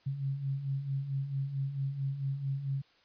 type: beating tone pair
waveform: sine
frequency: 133.7 / 138.2 Hz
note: C3 / C#3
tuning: +38 / -5 cents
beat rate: 4.5 Hz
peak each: -39 / -32 dBFS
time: 0.06-2.82 s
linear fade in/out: 10 ms
effects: white hiss -65 dBFS RMS until 3.04 s + resampled to 11025 Hz